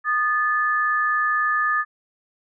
sine tone pair together, 1229 / 1738.1 Hz, D#6 / A6, -22 / -22 cents, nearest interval tritone, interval 600 cents, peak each -21 dBFS, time 0.04-1.85 s, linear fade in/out 50 ms, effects none

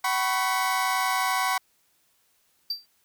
30% pulse chord, F# suspended fourth, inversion none, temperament equal with one note detuned, 756.4 / 987.8 / 1108.7 Hz, F#5 / B5 / C#6, +38 / 0 / 0 cents, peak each -25 dBFS, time 0.04-1.58 s, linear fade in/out 5 ms
triangle tone with exponential decay, 4675 Hz, D8, 9 cents flat, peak -22 dBFS, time 2.7-2.86 s, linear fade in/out 5 ms, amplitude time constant 34 ms
effects white hiss -67 dBFS RMS until 3.04 s

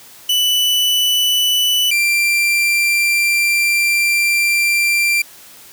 40% pulse tone pair in turn, 2978 / 2364 Hz, F#7 / D7, +11 / +11 cents, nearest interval major third, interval 400 cents, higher first, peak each -12 dBFS, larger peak neither, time 0.29-1.91 / 1.91-5.22 s, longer second, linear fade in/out 5 ms, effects white hiss -41 dBFS RMS until 5.72 s + high-pass 80 Hz 12 dB/octave

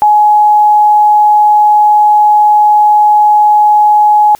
sine tone, 841 Hz, G#5, 22 cents sharp, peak -3 dBFS, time 0.02-4.35 s, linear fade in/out 0 ms, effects white hiss -43 dBFS RMS until 4.39 s

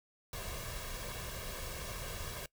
pink noise with comb filter, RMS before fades -42 dBFS, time 0.33-2.46 s, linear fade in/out 2 ms, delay 1.8 ms, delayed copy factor +0.65, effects noise-tail reverb RT60 0.1 s tail -21 dB re dry

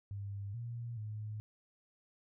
sine tone with pitch steps, 100.1 / 118 / 107 Hz, G2 / A#2 / A2, +37 / +22 / -48 cents, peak -39 dBFS, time 0.11-1.4 s, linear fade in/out 0 ms, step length 430 ms, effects none

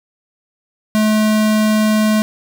square tone, 215.1 Hz, A3, 39 cents flat, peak -12 dBFS, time 0.95-2.22 s, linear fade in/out 0 ms, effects none

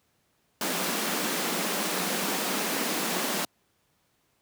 pink high-pass noise, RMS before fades -29 dBFS, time 0.61-3.45 s, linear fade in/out 2 ms, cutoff 170 Hz, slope 96 dB/octave, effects pink hiss -70 dBFS RMS until 4.41 s + high-pass 80 Hz 12 dB/octave

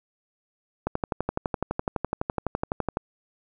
click train, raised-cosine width 1 ms, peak -11 dBFS, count 26, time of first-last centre 0.87-2.971 s, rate 11.9 Hz, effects none

